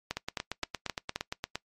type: two click trains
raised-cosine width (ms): 0.2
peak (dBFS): -14 / -15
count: 5 / 13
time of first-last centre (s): 0.11-1.16 / 0.17-1.556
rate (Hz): 3.81 / 8.66
effects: noise-tail reverb RT60 0.1 s tail -21 dB re dry + MP3 64 kbps